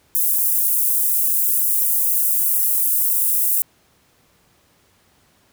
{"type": "high-pass noise", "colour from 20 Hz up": "pink", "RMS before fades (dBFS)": -18, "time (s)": [0.15, 3.62], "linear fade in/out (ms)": 0, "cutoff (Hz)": 11000, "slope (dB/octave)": 24, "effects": ["pink hiss -58 dBFS RMS until 5.52 s", "high-pass 60 Hz 12 dB/octave"]}